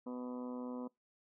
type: harmonic tone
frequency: 124.6 Hz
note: B2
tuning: 16 cents sharp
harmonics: 2 / 3 / 4 / 5 / 6 / 7 / 8 / 9 / 10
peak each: -41 / -54 / -47 / -56 / -59 / -60 / -54 / -61 / -62 dBFS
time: 0.06-0.88 s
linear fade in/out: 10 ms
effects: noise-tail reverb RT60 0.2 s tail -25 dB re dry